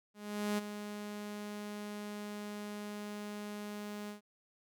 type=tone with ADSR envelope; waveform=sawtooth; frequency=207.7 Hz; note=G#3; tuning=in tune; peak=-27 dBFS; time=0.14-4.21 s; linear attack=440 ms; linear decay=19 ms; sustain=-10 dB; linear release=120 ms; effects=none